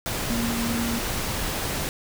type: tone in noise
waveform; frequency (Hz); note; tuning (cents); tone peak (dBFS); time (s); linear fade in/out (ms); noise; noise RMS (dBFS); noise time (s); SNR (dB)
sine; 233.1; A#3; 0; -25; 0.3-0.99; 0; pink; -28; 0.06-1.89; 0
effects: none